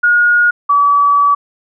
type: tone pair in turn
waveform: sine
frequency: 1438 / 1145.3 Hz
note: F#6 / D6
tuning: -50 / -44 cents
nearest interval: major third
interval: 394 cents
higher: first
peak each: -7 dBFS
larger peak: neither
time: 0.03-0.51 / 0.69-1.35 s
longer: second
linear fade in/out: 10 ms
effects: none